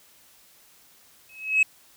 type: tone with exponential growth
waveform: sine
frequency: 2569 Hz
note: E7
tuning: 45 cents flat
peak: -11 dBFS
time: 1.29-1.63 s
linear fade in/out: 5 ms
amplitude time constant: 72 ms
effects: tanh soft clip ceiling -13 dBFS + white hiss -56 dBFS RMS until 1.96 s